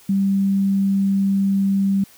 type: tone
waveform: sine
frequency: 196 Hz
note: G3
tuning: in tune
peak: -15 dBFS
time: 0.09-2.04 s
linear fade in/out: 5 ms
effects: white hiss -49 dBFS RMS until 2.17 s